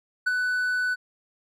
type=tone with ADSR envelope; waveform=triangle; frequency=1493 Hz; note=F#6; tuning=15 cents sharp; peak=-17 dBFS; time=0.26-0.96 s; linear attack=13 ms; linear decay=23 ms; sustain=-4 dB; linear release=31 ms; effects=none